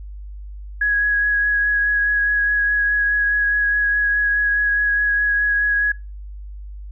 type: tone with vibrato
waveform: sine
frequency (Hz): 1666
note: G#6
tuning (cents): +5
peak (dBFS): -15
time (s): 0.81-5.92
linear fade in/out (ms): 5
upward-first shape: sine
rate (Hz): 4.8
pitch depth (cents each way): 12
effects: noise-tail reverb RT60 0.3 s tail -25 dB re dry + added 50 Hz sine -31 dBFS peak until 6.91 s